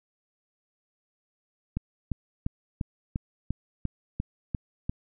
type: click train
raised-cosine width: 5 ms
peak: -16 dBFS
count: 10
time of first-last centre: 1.77-4.895 s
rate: 2.88 Hz
effects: none